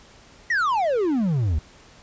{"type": "exponential sweep", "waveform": "triangle", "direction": "down", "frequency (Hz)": [1975.5, 69.3], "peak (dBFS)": -17, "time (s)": [0.5, 1.59], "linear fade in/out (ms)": 5, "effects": ["pink hiss -50 dBFS RMS until 2.02 s", "resampled to 16000 Hz"]}